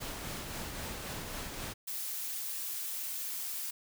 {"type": "noise with tremolo", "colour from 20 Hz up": "pink", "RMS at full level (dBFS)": -39, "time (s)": [0, 1.74], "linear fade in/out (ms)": 20, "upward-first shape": "triangle", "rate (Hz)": 3.8, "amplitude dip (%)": 35}
{"type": "noise", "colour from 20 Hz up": "blue", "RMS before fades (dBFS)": -38, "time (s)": [1.87, 3.71], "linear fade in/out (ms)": 10}
{"effects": []}